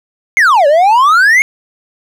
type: exponential two-way sweep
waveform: triangle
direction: down then up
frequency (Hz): 2217 to 554.4 to 2217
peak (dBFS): -3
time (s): 0.37-1.42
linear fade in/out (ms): 0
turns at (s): 0.67
effects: none